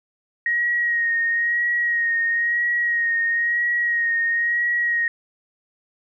sine tone with vibrato, 1881 Hz, A#6, 15 cents sharp, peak -18 dBFS, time 0.46-5.08 s, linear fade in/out 2 ms, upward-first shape sine, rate 1 Hz, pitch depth 29 cents each way, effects none

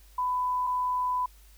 sine tone pair in turn, 999 / 999 Hz, B5 / B5, +20 / +20 cents, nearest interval unison, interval 0 cents, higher neither, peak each -25 dBFS, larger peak neither, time 0.18-0.67 / 0.67-1.26 s, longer second, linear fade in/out 5 ms, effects added 50 Hz sine -52 dBFS peak until 1.57 s + white hiss -60 dBFS RMS until 1.57 s

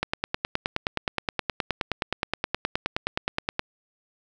click train, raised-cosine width 0.3 ms, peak -8 dBFS, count 35, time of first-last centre 0.03-3.594 s, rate 9.54 Hz, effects none

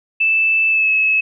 sine tone with pitch glide, 2637 to 2586 Hz, E7 to E7, 0 to -34 cents, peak -12 dBFS, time 0.2-1.21 s, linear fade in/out 10 ms, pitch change -34 cents, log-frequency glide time 0.69-0.9 s, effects none

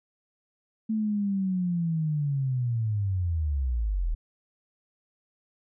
sine linear sweep, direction down, 221.8 to 36.92 Hz, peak -24 dBFS, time 0.89-4.15 s, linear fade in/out 10 ms, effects none

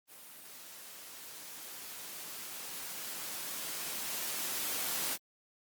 white noise with level ramp, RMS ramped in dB -52 to -34 dBFS, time 0.07-5.18 s, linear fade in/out 50 ms, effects high-pass 150 Hz 12 dB/octave + Opus 32 kbps

